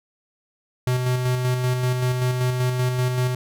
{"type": "tone with tremolo", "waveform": "square", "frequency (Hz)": 126, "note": "B2", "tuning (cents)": 35, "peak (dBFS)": -19, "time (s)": [0.87, 3.35], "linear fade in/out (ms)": 2, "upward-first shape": "square", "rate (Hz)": 5.2, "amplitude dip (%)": 35, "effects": []}